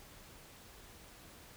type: silence
effects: pink hiss -56 dBFS RMS until 1.56 s